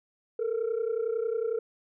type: tone pair together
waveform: sine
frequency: 440 / 471 Hz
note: A4 / A#4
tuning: 0 / +18 cents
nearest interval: minor second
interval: 118 cents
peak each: -28 dBFS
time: 0.39-1.59 s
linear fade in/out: 5 ms
effects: tanh soft clip ceiling -23 dBFS